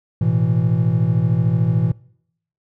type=chord; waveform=triangle; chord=A suspended second; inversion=none; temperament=equal; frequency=110 / 123.47 / 164.81 Hz; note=A2 / B2 / E3; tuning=0 / 0 / 0 cents; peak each=-17 dBFS; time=0.21-1.92 s; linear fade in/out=5 ms; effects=noise-tail reverb RT60 0.7 s tail -23 dB re dry